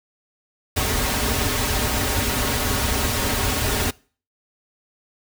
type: noise with comb filter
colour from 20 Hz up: pink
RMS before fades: -22 dBFS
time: 0.76-3.91 s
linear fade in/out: 10 ms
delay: 5.9 ms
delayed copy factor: -0.85
effects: noise-tail reverb RT60 0.4 s tail -23 dB re dry